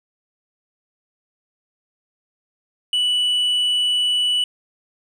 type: tone with tanh clipping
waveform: sine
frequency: 2960 Hz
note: F#7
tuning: in tune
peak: -17 dBFS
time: 2.93-4.44 s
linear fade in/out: 2 ms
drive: 3 dB
effects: none